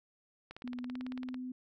click train, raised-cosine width 0.3 ms, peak -30 dBFS, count 16, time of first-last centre 0.51-1.343 s, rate 18 Hz
sine tone with pitch glide, 246.9 to 253.5 Hz, B3 to B3, 0 to +45 cents, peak -38 dBFS, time 0.64-1.52 s, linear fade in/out 5 ms, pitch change +45 cents, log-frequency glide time 0.83-1 s
effects none

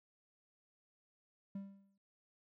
triangle tone with exponential decay, 197 Hz, G3, 9 cents sharp, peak -37 dBFS, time 1.55-1.98 s, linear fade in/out 5 ms, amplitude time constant 92 ms, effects none

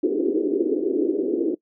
pink band-pass noise, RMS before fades -22 dBFS, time 0.03-1.55 s, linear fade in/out 10 ms, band 300 to 420 Hz, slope 48 dB/octave, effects noise-tail reverb RT60 0.1 s tail -21 dB re dry

